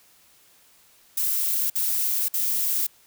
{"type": "noise bursts", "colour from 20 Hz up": "violet", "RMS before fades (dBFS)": -24, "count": 3, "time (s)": [1.17, 2.868], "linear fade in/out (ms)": 5, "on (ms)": 530, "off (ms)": 54, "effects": ["white hiss -57 dBFS RMS until 3.06 s"]}